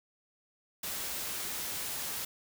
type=noise; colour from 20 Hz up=white; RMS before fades=-37 dBFS; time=0.83-2.25 s; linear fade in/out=5 ms; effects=none